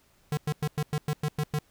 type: tone bursts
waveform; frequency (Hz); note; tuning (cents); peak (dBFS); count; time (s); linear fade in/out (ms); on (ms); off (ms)
square; 150; D3; +37; -26; 9; 0.32-1.588; 2; 52; 100
effects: pink hiss -64 dBFS RMS until 1.7 s